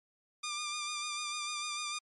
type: tone with vibrato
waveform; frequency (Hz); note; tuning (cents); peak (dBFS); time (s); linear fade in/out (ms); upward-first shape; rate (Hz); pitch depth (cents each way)
10% pulse; 1199; D6; +36; -27; 0.43-1.99; 10; sine; 6.7; 30
effects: MP3 48 kbps